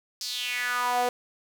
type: tone with high-pass filter sweep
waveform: sawtooth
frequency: 246.3 Hz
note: B3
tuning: 5 cents flat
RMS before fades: -28 dBFS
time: 0.21-1.09 s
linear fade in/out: 2 ms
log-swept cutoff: 5200 to 560 Hz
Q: 4.3
effects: none